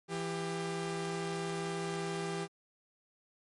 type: tone pair together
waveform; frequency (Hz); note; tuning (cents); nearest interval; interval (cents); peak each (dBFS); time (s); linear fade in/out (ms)
sawtooth; 167 / 397.2; E3 / G4; +23 / +23; octave + minor third; 1500; -34 / -33; 0.08-2.48; 50
effects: MP3 48 kbps